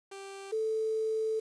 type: tone pair in turn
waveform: sawtooth / sine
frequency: 392 / 440 Hz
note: G4 / A4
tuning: 0 / 0 cents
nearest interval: major second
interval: 200 cents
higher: second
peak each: -38 / -28 dBFS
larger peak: second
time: 0.11-0.52 / 0.52-1.4 s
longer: second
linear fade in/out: 10 ms
effects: resampled to 22050 Hz + 9-bit